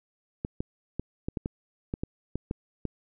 clicks, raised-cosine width 3 ms, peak -17 dBFS, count 11, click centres 0.449 / 0.605 / 0.996 / 1.285 / 1.372 / 1.459 / 1.939 / 2.035 / 2.356 / 2.511 / 2.853 s, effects none

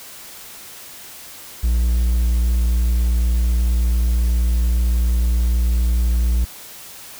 triangle tone, 59.2 Hz, A#1, 27 cents sharp, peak -12 dBFS, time 1.63-6.45 s, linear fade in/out 10 ms, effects white hiss -38 dBFS RMS until 7.19 s

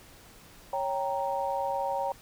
sine chord, G diminished, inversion second, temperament equal, 554.4 / 784 / 932.3 Hz, Db5 / G5 / Bb5, 0 / 0 / 0 cents, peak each -32 dBFS, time 0.73-2.12 s, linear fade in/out 2 ms, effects pink hiss -53 dBFS RMS until 2.21 s

